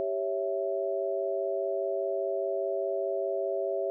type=chord; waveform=sine; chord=C# diminished; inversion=second; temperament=equal; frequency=392 / 554.4 / 659.3 Hz; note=G4 / C#5 / E5; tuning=0 / 0 / 0 cents; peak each=-32 dBFS; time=0-3.9 s; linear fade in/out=0 ms; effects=none